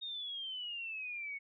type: exponential sweep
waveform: sine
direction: down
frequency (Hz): 3729 to 2200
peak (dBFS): -39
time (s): 0.01-1.39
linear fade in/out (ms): 20
effects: none